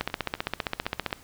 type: two click trains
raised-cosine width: 0.3 ms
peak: -10 / -24 dBFS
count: 18 / 5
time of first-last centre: 0.01-1.128 / 0.1-1.108 s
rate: 15.2 / 3.97 Hz
effects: pink hiss -52 dBFS RMS until 1.23 s